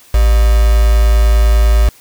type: tone with quantisation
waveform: sine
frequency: 55 Hz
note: A1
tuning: in tune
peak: -6 dBFS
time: 0.14-1.89 s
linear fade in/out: 5 ms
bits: 3
effects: white hiss -44 dBFS RMS until 2 s